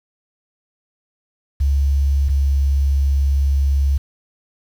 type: tone pair in turn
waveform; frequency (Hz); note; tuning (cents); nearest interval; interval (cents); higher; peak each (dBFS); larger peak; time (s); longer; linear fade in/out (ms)
sine; 69.6 / 69.16; C#2 / C#2; +8 / -3; unison; 11; first; -13; neither; 1.6-2.29 / 2.29-3.98; second; 10
effects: 7-bit